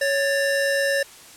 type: tone pair together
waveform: square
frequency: 556 / 1777 Hz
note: C#5 / A6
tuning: +5 / +17 cents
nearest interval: octave + minor sixth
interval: 2012 cents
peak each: -22 / -24 dBFS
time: 0.01-1.03 s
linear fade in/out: 5 ms
effects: white hiss -45 dBFS RMS until 1.36 s + low-pass 11000 Hz 12 dB/octave